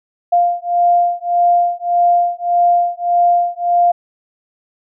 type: beating tone pair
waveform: sine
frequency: 698.5 / 700.2 Hz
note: F5 / F5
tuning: 0 / +4 cents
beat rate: 1.7 Hz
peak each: -14 dBFS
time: 0.32-3.92 s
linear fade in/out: 10 ms
effects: none